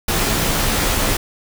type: noise with comb filter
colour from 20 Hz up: pink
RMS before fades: -18 dBFS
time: 0.08-1.17 s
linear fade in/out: 5 ms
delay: 16 ms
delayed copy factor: -0.6
effects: none